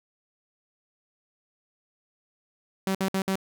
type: tone bursts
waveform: sawtooth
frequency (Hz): 191.7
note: G3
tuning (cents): -38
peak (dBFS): -20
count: 4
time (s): 2.87-3.356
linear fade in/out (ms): 2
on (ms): 78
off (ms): 58
effects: none